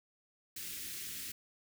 white band-stop noise, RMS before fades -43 dBFS, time 0.56-1.32 s, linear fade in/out 5 ms, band 370 to 1700 Hz, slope 24 dB/octave, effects none

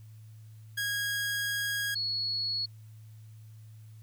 sawtooth / sine tone pair in turn, 1643 / 4362 Hz, G#6 / C#8, -19 / -29 cents, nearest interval octave + perfect fourth, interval 1690 cents, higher second, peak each -26 / -29 dBFS, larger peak first, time 0.77-1.95 / 1.95-2.66 s, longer first, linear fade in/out 10 ms, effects added 109 Hz sine -47 dBFS peak until 4.02 s + white hiss -67 dBFS RMS until 4.02 s

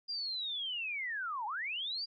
sine linear two-way sweep, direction down then up, 4858 to 812 to 4858 Hz, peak -35 dBFS, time 0.08-2.06 s, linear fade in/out 20 ms, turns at 1.46 s, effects none

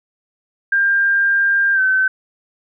sine tone with pitch glide, 1597 to 1530.2 Hz, G6 to G6, +32 to -42 cents, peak -12 dBFS, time 0.72-2.08 s, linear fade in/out 5 ms, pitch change -74 cents, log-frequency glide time 1.74-1.8 s, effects none

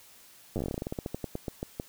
slowing click train, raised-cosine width 2 ms, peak -19 dBFS, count 23, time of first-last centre 0.56-1.799 s, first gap 9 ms, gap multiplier 1.15, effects white hiss -55 dBFS RMS until 1.88 s

